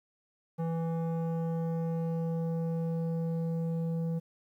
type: tone with low-pass filter sweep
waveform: square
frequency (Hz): 165.1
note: E3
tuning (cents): +3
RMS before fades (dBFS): -32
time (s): 0.58-4.2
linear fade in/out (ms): 20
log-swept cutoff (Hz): 810 to 400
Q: 1.2
effects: 11-bit